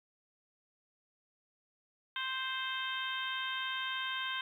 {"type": "harmonic tone", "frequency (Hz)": 523.3, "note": "C5", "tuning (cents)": 0, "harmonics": [2, 3, 4, 5, 6, 7], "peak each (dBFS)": [-41, -39, -45, -45, -40, -44], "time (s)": [2.16, 4.41], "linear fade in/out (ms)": 2, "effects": ["11-bit"]}